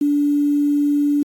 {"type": "tone with quantisation", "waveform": "sine", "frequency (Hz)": 290, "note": "D4", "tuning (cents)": -22, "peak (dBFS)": -14, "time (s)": [0.01, 1.23], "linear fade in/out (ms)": 5, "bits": 7, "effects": ["AAC 64 kbps"]}